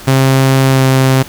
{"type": "tone with pitch glide", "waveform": "sawtooth", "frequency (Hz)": [133.5, 132.12], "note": ["C3", "C3"], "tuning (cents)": [35, 17], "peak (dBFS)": -3, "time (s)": [0.07, 1.23], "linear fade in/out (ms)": 10, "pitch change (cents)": -18, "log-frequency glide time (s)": [0.71, 0.82], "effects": ["pink hiss -32 dBFS RMS until 1.28 s"]}